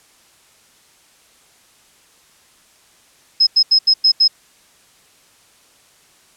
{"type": "tone bursts at uneven times", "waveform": "sine", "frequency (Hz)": 5130, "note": "E8", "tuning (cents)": -48, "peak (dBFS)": -8, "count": 6, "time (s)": [[3.4, 3.47], [3.56, 3.63], [3.71, 3.79], [3.87, 3.94], [4.04, 4.12], [4.2, 4.28]], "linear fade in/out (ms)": 10, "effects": ["white hiss -52 dBFS RMS until 6.36 s", "low-pass 10000 Hz 12 dB/octave"]}